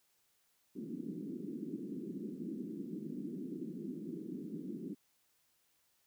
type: band-pass noise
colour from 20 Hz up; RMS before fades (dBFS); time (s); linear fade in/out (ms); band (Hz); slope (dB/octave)
pink; -43; 0.75-4.95; 20; 180 to 360; 48
effects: white hiss -75 dBFS RMS until 6.06 s